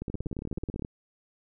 two click trains, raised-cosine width 3 ms, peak -21 / -22 dBFS, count 14 / 15, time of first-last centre 0.02-0.822 / 0.1-0.849 s, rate 16.2 / 18.7 Hz, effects none

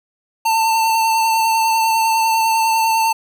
square tone with vibrato, 896 Hz, A5, 31 cents sharp, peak -14 dBFS, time 0.45-3.13 s, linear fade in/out 10 ms, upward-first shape triangle, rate 10 Hz, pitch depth 23 cents each way, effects none

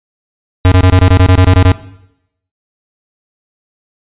square tone bursts, 92 Hz, F#2, 9 cents flat, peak -4 dBFS, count 12, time 0.65-1.718 s, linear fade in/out 0 ms, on 67 ms, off 24 ms, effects noise-tail reverb RT60 0.8 s tail -17 dB re dry + resampled to 8000 Hz

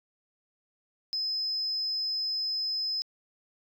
sine tone, 5100 Hz, D#8, 42 cents sharp, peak -27 dBFS, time 1.13-3.02 s, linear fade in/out 0 ms, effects tanh soft clip ceiling -24 dBFS

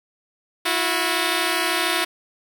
5% pulse tone pair together, 329.6 / 362.4 Hz, E4 / F#4, 0 / -36 cents, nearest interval major second, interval 164 cents, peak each -11 dBFS, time 0.65-2.05 s, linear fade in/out 10 ms, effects none

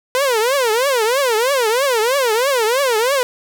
sawtooth tone with vibrato, 493.9 Hz, B4, in tune, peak -10 dBFS, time 0.15-3.23 s, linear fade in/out 0 ms, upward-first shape triangle, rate 3.1 Hz, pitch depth 280 cents each way, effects 8-bit

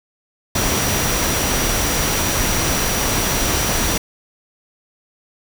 sine tone in noise, 5810 Hz, F#8, 32 cents flat, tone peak -26 dBFS, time 0.55-3.98 s, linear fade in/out 5 ms, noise pink, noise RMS -19 dBFS, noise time 0.55-3.98 s, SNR -10 dB, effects none

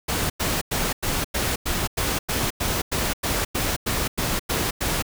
pink noise bursts, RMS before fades -24 dBFS, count 16, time 0.08-5.025 s, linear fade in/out 10 ms, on 220 ms, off 95 ms, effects none

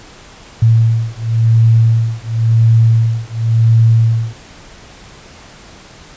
sine beating tone pair, 113.2 / 114.14 Hz, A2 / A#2, +50 / -36 cents, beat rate 0.94 Hz, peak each -11 dBFS, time 0.62-4.36 s, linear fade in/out 5 ms, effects pink hiss -38 dBFS RMS until 6.16 s + resampled to 16000 Hz

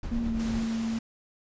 brown noise with tremolo, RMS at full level -33 dBFS, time 0.03-0.64 s, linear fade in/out 2 ms, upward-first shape sine, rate 9.5 Hz, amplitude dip 35%
sine tone with pitch glide, 233.1 to 226.2 Hz, A#3 to A3, 0 to +48 cents, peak -27 dBFS, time 0.11-0.99 s, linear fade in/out 10 ms, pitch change -52 cents, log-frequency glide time 0.22-0.33 s
pink noise, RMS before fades -41 dBFS, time 0.39-0.99 s, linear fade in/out 5 ms
effects resampled to 16000 Hz

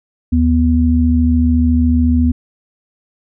sine tone pair together, 77.1 / 245.2 Hz, D#2 / B3, -15 / -12 cents, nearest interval octave + minor sixth, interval 2003 cents, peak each -12 dBFS, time 0.32-2.32 s, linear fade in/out 10 ms, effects none

